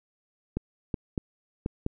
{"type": "clicks", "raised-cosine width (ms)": 3, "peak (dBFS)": -15, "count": 5, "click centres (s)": [0.57, 0.942, 1.178, 1.661, 1.864], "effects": []}